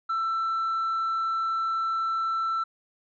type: tone with tanh clipping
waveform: sine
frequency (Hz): 1334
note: E6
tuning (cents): +20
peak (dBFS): -25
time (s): 0.09-2.64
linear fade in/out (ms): 10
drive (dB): 1
effects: none